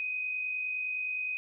sine tone with amplitude modulation, 2506 Hz, D#7, 12 cents sharp, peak -29 dBFS, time 0-1.37 s, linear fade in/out 0 ms, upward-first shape sine, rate 49.7 Hz, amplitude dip 40%, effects none

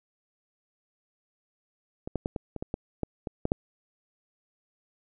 clicks, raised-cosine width 2 ms, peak -21 / -15 / -15 / -18 / -22 / -19 / -16 / -15 / -19 / -13 / -10 dBFS, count 11, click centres 2.075 / 2.157 / 2.259 / 2.362 / 2.563 / 2.625 / 2.741 / 3.033 / 3.272 / 3.454 / 3.519 s, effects none

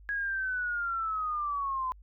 sine linear sweep, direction down, 1661.2 to 1013 Hz, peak -29 dBFS, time 0.09-1.92 s, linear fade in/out 0 ms, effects added 50 Hz sine -50 dBFS peak until 2.02 s

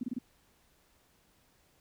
sine tone bursts, 246.9 Hz, B3, in tune, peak -31 dBFS, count 4, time 0.01-0.187 s, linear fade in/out 5 ms, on 24 ms, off 27 ms, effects pink hiss -68 dBFS RMS until 1.8 s

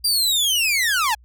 sawtooth linear sweep, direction down, 4800 to 808 Hz, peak -14 dBFS, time 0.04-1.15 s, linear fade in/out 10 ms, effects added 60 Hz sine -47 dBFS peak until 1.24 s

